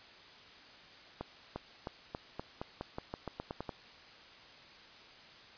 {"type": "accelerating click train", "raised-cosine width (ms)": 1, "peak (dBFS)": -24, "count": 14, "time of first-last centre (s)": [1.21, 3.692], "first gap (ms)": 350, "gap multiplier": 0.89, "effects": ["white hiss -55 dBFS RMS until 5.57 s", "resampled to 11025 Hz"]}